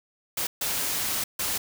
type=noise bursts at uneven times; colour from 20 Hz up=white; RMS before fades=-28 dBFS; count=3; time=0.37-0.47 / 0.61-1.24 / 1.39-1.58 s; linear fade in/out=5 ms; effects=none